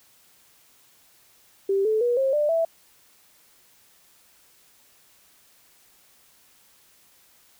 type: tone with pitch steps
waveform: sine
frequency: 392 / 435 / 482.6 / 535.5 / 594.2 / 659.3 Hz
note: G4 / A4 / B4 / C5 / D5 / E5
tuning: 0 / -20 / -40 / +40 / +20 / 0 cents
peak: -19 dBFS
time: 1.69-2.65 s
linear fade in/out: 5 ms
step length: 160 ms
effects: white hiss -58 dBFS RMS until 7.59 s